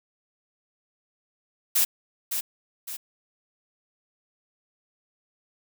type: noise with echo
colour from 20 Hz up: blue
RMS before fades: -21 dBFS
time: 1.75-1.85 s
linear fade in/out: 10 ms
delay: 560 ms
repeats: 2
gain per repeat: -7 dB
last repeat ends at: 2.97 s
effects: none